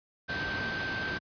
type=tone in noise; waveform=sine; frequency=1558 Hz; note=G6; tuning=11 cents flat; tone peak=-33 dBFS; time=0.28-1.19 s; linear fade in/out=20 ms; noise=pink; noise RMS=-35 dBFS; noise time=0.28-1.19 s; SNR=-1 dB; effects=high-pass 80 Hz 12 dB/octave + resampled to 11025 Hz